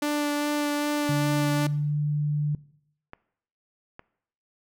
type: tone with vibrato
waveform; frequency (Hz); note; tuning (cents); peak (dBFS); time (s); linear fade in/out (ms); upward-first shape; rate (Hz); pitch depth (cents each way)
sawtooth; 293.7; D4; 0; -20; 0.02-1.67; 5; sine; 2.5; 10
type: tone with pitch glide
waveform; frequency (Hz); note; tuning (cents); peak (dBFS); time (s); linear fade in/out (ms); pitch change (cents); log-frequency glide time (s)
sine; 144.2 to 148.17; D3 to D3; -31 to +16; -23; 1.09-2.55; 2; +47; 1.36-1.96
type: clicks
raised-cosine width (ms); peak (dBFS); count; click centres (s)
0.5; -25 / -26; 2; 3.134 / 3.994
effects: noise-tail reverb RT60 0.7 s tail -20 dB re dry